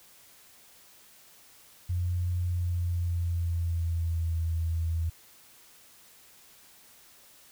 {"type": "tone with pitch glide", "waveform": "sine", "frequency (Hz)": [88.7, 82.28], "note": ["F2", "E2"], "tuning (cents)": [27, -3], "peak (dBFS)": -26, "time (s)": [1.89, 5.1], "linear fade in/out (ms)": 10, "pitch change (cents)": -130, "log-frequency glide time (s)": [2.39, 4.38], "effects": ["white hiss -56 dBFS RMS until 7.51 s"]}